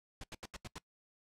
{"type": "noise bursts", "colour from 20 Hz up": "pink", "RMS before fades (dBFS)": -45, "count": 6, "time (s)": [0.21, 0.783], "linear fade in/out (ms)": 2, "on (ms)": 28, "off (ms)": 81, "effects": ["noise-tail reverb RT60 0.1 s tail -22 dB re dry", "low-pass 8000 Hz 12 dB/octave"]}